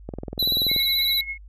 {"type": "click train", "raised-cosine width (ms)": 2, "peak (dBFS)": -18, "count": 15, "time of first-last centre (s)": [0.09, 0.763], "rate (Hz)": 20.8}
{"type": "tone with vibrato", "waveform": "square", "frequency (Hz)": 3951, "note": "B7", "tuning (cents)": 0, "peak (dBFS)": -20, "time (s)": [0.39, 1.21], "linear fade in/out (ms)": 5, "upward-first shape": "triangle", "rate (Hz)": 16, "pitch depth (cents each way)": 46}
{"type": "tone with tremolo", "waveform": "sine", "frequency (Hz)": 2172, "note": "C#7", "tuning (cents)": -36, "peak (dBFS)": -26, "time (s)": [0.68, 1.38], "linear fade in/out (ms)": 20, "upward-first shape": "sine", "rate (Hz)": 10, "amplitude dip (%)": 70}
{"effects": ["added 50 Hz sine -41 dBFS peak until 1.48 s"]}